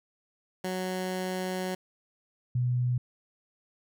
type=tone pair in turn; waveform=15% pulse / sine; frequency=185 / 123.74 Hz; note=F#3 / B2; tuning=0 / +4 cents; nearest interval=perfect fifth; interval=696 cents; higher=first; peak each=-24 dBFS; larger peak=neither; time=0.64-1.75 / 2.55-2.98 s; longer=first; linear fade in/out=5 ms; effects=none